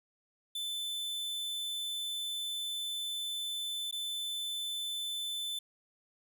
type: tone with dropouts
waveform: 45% pulse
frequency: 3520 Hz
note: A7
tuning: in tune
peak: -35 dBFS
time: 0.55-5.59 s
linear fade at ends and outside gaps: 5 ms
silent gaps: 3.912-3.925 s
effects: none